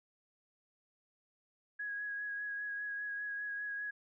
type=tone with vibrato; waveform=sine; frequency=1661.2 Hz; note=G#6; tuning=in tune; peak=-37 dBFS; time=1.79-3.91 s; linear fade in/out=10 ms; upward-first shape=sine; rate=5 Hz; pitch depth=19 cents each way; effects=none